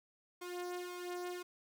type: tone with flanger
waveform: sawtooth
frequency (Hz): 356.4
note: F4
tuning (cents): +35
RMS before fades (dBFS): -43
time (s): 0.41-1.43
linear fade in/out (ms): 10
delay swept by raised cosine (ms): 1.9 to 3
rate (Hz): 1.9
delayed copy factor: +0.7
effects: none